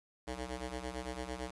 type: ring-modulated tone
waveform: 10% pulse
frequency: 125.7 Hz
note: B2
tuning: 31 cents sharp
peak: -28 dBFS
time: 0.27-1.51 s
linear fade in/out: 10 ms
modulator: 193 Hz
effects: resampled to 24000 Hz + 10-bit